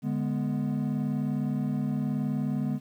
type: chord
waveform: triangle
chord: G# diminished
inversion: second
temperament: equal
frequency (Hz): 146.83 / 207.7 / 246.9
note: D3 / G#3 / B3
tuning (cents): 0 / 0 / 0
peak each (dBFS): -28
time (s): 0.02-2.8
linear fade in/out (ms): 50
effects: tanh soft clip ceiling -18 dBFS + 10-bit